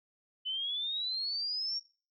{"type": "exponential sweep", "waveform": "sine", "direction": "up", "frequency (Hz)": [2996, 5588], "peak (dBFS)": -32, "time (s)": [0.45, 1.8], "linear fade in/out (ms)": 20, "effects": ["noise-tail reverb RT60 0.4 s tail -22 dB re dry"]}